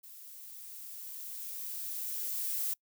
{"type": "noise with level ramp", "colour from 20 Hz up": "violet", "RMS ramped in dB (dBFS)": [-51, -33], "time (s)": [0.03, 2.74], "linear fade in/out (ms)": 10, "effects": ["noise-tail reverb RT60 0.1 s tail -25 dB re dry"]}